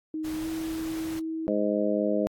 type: tone with pitch glide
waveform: sine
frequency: 313.2 to 321.4 Hz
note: D#4 to E4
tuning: +11 to -44 cents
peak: -29 dBFS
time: 0.14-1.47 s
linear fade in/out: 2 ms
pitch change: +45 cents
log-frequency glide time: 0.37-0.47 s
type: noise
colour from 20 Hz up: pink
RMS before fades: -42 dBFS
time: 0.24-1.2 s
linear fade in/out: 10 ms
type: harmonic tone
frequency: 103.83 Hz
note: G#2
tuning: in tune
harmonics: 2 / 3 / 4 / 5 / 6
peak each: -29 / -29 / -32 / -29 / -29 dBFS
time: 1.48-2.27 s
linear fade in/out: 0 ms
effects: AAC 64 kbps